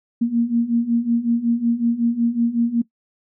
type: beating tone pair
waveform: sine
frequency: 231.3 / 236.7 Hz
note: A#3 / A#3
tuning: -13 / +27 cents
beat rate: 5.4 Hz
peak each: -21 / -18 dBFS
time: 0.21-2.82 s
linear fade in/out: 10 ms
effects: noise-tail reverb RT60 0.1 s tail -19 dB re dry